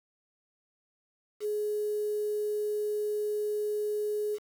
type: tone with quantisation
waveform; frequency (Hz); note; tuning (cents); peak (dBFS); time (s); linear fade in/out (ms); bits
sine; 420; G#4; +19; -28; 1.4-4.39; 50; 8
effects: none